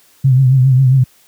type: tone with vibrato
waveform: sine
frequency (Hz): 130.81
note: C3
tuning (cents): 0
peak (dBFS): -6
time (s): 0.24-1.04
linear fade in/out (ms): 10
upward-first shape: triangle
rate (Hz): 7.4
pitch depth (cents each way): 83
effects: white hiss -50 dBFS RMS until 1.27 s + high-pass 60 Hz 12 dB/octave